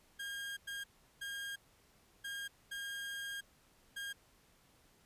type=tone bursts at uneven times; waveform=30% pulse; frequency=1617 Hz; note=G#6; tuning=47 cents flat; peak=-38 dBFS; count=6; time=0.19-0.57 / 0.67-0.84 / 1.21-1.56 / 2.24-2.48 / 2.71-3.41 / 3.96-4.13 s; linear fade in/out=10 ms; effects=pink hiss -68 dBFS RMS until 5.05 s + resampled to 32000 Hz